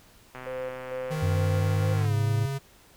click train, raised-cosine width 0.5 ms, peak -25 dBFS, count 219, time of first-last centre 0.35-2.053 s, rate 128 Hz
sine tone with tremolo, 515 Hz, C5, 28 cents flat, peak -31 dBFS, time 0.46-1.94 s, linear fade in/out 10 ms, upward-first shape square, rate 2.2 Hz, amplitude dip 45%
square tone with pitch glide, 155.56 to 137 Hz, D#3 to C#3, 0 to -20 cents, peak -29 dBFS, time 1.1-2.59 s, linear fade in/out 20 ms, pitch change -220 cents, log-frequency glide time 1.96-2.14 s
triangle linear sweep, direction up, 92.9 to 110 Hz, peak -21 dBFS, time 1.22-2.46 s, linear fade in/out 10 ms
effects pink hiss -56 dBFS RMS until 2.96 s

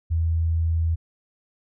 sine tone, 82.1 Hz, E2, 6 cents flat, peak -19 dBFS, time 0.1-0.96 s, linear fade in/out 20 ms, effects none

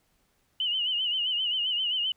sine tone with vibrato, 2960 Hz, F#7, in tune, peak -25 dBFS, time 0.6-2.12 s, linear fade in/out 2 ms, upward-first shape sine, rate 7.6 Hz, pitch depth 81 cents each way, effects pink hiss -70 dBFS RMS until 2.16 s

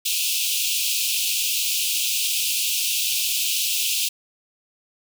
pink high-pass noise, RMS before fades -23 dBFS, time 0.05-4.09 s, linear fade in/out 10 ms, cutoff 2500 Hz, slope 96 dB/octave, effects none

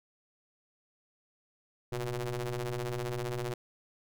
sawtooth ring-modulated tone, 119.7 Hz, A#2, 46 cents sharp, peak -26 dBFS, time 1.92-3.54 s, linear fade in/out 5 ms, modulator 247 Hz, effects none

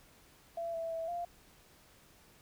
sine tone with pitch steps, 674 / 660 / 656 / 695 Hz, E5 / E5 / E5 / F5, +38 / +2 / -9 / -9 cents, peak -35 dBFS, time 0.57-1.25 s, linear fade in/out 5 ms, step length 170 ms, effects pink hiss -62 dBFS RMS until 2.41 s

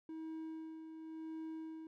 triangle tone with tremolo, 319.5 Hz, D#4, 46 cents sharp, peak -40 dBFS, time 0.09-1.87 s, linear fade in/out 2 ms, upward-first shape sine, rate 0.93 Hz, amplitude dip 50%, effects none

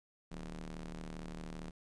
sawtooth ring-modulated tone, 77.6 Hz, D#2, 4 cents flat, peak -36 dBFS, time 0.31-1.71 s, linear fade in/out 10 ms, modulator 100 Hz, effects resampled to 22050 Hz + 12-bit

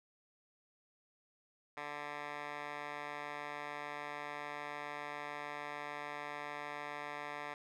10% pulse tone with band-pass filter, 146.83 Hz, D3, in tune, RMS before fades -44 dBFS, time 1.77-7.54 s, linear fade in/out 2 ms, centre 1500 Hz, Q 2.1, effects none

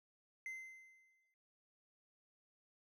triangle tone with exponential decay, 2069 Hz, C7, 20 cents flat, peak -40 dBFS, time 0.46-1.34 s, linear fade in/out 1 ms, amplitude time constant 190 ms, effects none

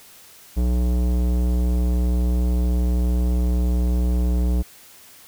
sine tone with tanh clipping, 60.6 Hz, B1, 32 cents flat, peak -19 dBFS, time 0.56-4.63 s, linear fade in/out 20 ms, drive 17 dB, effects white hiss -47 dBFS RMS until 5.27 s

